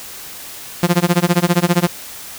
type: tone with tremolo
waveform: sawtooth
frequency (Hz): 174.61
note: F3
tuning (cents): 0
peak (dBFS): -5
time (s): 0.83-1.87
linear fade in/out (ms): 0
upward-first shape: sine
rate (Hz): 15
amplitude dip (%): 100
effects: white hiss -33 dBFS RMS until 2.38 s